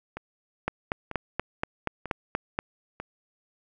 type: two click trains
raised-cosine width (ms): 0.5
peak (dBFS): -20 / -11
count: 4 / 9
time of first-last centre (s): 0.17-3 / 0.68-2.589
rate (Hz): 1.06 / 4.19
effects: none